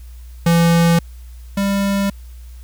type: tone pair in turn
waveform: square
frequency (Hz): 168.7 / 198.37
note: E3 / G3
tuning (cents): +40 / +21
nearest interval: minor third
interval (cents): 281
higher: second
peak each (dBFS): -11 / -16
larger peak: first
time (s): 0.46-0.99 / 1.57-2.1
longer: neither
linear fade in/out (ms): 5
effects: added 60 Hz sine -33 dBFS peak until 2.63 s + white hiss -52 dBFS RMS until 2.63 s